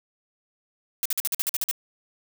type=noise bursts; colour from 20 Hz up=blue; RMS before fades=-25 dBFS; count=10; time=1.03-1.712 s; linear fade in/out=0 ms; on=25 ms; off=48 ms; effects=none